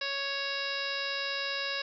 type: harmonic tone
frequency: 555 Hz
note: C#5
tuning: 2 cents sharp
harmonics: 1 / 2 / 3 / 4 / 5 / 6 / 7 / 8 / 9 / 10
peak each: -40 / -42 / -37 / -42 / -38 / -48 / -38 / -46 / -39 / -48 dBFS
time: 0.01-1.82 s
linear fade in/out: 5 ms
effects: none